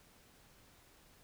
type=silence; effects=pink hiss -64 dBFS RMS until 1.23 s